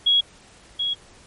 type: tone pair in turn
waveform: sine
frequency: 3322 / 3322 Hz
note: G#7 / G#7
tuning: 0 / 0 cents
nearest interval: unison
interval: 0 cents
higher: neither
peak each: -14 / -21 dBFS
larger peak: first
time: 0.06-0.21 / 0.79-0.94 s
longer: neither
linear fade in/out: 10 ms
effects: pink hiss -50 dBFS RMS until 1.26 s + MP3 48 kbps